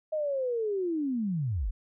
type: linear sweep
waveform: sine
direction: down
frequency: 632 to 34.66 Hz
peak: -27 dBFS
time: 0.12-1.71 s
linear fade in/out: 10 ms
effects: none